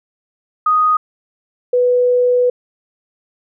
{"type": "tone pair in turn", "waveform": "sine", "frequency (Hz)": [1244.5, 493.9], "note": ["D#6", "B4"], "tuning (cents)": [0, 0], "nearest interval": "octave + major third", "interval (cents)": 1600, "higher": "first", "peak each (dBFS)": -10, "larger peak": "neither", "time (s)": [[0.66, 0.97], [1.73, 2.5]], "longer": "second", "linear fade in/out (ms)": 5, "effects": []}